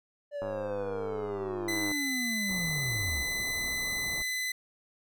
triangle linear sweep, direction down, 587.3 to 57.9 Hz, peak -31 dBFS, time 0.31-3.26 s, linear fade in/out 50 ms
click train, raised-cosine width 1 ms, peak -25 dBFS, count 152, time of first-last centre 0.42-1.915 s, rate 101 Hz
sawtooth tone, 2014 Hz, B6, 33 cents sharp, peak -27 dBFS, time 1.68-4.52 s, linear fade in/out 5 ms
pink band-stop noise, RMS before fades -43 dBFS, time 2.48-4.23 s, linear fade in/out 20 ms, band 1300 to 9100 Hz, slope 96 dB/octave
effects none

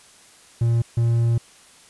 triangle tone pair in turn, 116.8 / 116.8 Hz, A#2 / A#2, +4 / +4 cents, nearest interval unison, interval 0 cents, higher neither, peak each -14 dBFS, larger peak neither, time 0.61-0.82 / 0.97-1.38 s, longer second, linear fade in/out 5 ms, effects white hiss -50 dBFS RMS until 1.89 s + resampled to 24000 Hz

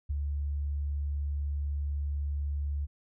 sine tone with ADSR envelope, 72 Hz, D2, 34 cents flat, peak -26 dBFS, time 0.09-2.87 s, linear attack 17 ms, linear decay 13 ms, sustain -3 dB, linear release 30 ms, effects none

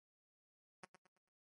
5% pulse tone with echo, 185 Hz, F#3, in tune, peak -38 dBFS, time 0.83-0.85 s, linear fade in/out 5 ms, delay 110 ms, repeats 4, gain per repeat -9 dB, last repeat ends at 1.29 s, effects noise-tail reverb RT60 0.1 s tail -20 dB re dry + MP3 48 kbps

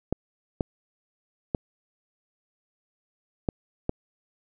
clicks, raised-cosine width 2 ms, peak -11 dBFS, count 5, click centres 0.126 / 0.608 / 1.548 / 3.488 / 3.894 s, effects none

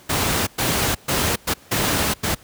pink noise bursts at uneven times, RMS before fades -20 dBFS, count 6, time 0.09-0.47 / 0.58-0.95 / 1.08-1.36 / 1.47-1.54 / 1.71-2.14 / 2.23-2.35 s, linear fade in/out 10 ms, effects pink hiss -48 dBFS RMS until 2.43 s + high-pass 60 Hz 12 dB/octave

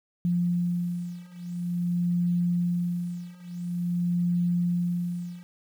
sine beating tone pair, 174.8 / 175.28 Hz, F3 / F3, +2 / +7 cents, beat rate 0.48 Hz, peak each -28 / -27 dBFS, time 0.25-5.43 s, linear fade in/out 0 ms, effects 9-bit

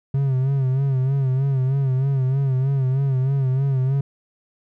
triangle tone with vibrato, 133.8 Hz, C3, 39 cents sharp, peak -15 dBFS, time 0.14-4.01 s, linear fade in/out 5 ms, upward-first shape sine, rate 3.2 Hz, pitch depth 68 cents each way, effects none

